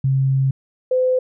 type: tone pair in turn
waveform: sine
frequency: 134.3 / 510.4 Hz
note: C3 / C5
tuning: +46 / -43 cents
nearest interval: octave + major seventh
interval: 2311 cents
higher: second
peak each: -14 dBFS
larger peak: neither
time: 0.04-0.51 / 0.91-1.19 s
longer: first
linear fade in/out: 5 ms
effects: none